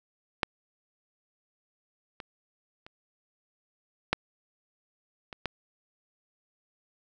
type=clicks; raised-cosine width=0.3 ms; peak=-8 / -23 / -30 / -7 / -24 / -14 dBFS; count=6; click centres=0.432 / 2.202 / 2.865 / 4.13 / 5.328 / 5.457 s; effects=none